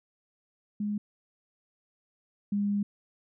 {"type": "tone pair in turn", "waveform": "sine", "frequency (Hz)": [207.7, 203.3], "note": ["G#3", "G#3"], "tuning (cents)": [0, -37], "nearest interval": "unison", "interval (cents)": 37, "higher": "first", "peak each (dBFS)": [-28, -25], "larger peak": "second", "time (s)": [[0.8, 0.98], [2.52, 2.83]], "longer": "second", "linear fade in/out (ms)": 5, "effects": []}